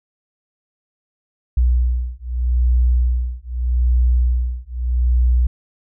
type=beating tone pair; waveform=sine; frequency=60.8 / 61.61 Hz; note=B1 / B1; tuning=-26 / -4 cents; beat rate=0.81 Hz; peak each=-17 dBFS; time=1.57-5.47 s; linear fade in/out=5 ms; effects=none